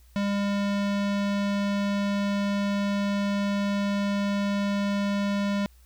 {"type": "tone with low-pass filter", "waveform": "square", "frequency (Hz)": 201.3, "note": "G3", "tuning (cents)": 46, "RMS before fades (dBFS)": -26, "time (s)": [0.16, 5.66], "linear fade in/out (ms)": 0, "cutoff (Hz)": 4600, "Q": 0.89, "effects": ["added 60 Hz sine -52 dBFS peak until 5.85 s", "white hiss -63 dBFS RMS until 5.85 s"]}